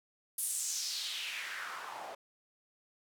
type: noise with band-pass filter sweep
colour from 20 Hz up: white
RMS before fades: -39 dBFS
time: 0.38-2.15 s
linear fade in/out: 5 ms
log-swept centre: 11000 to 650 Hz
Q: 3
effects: none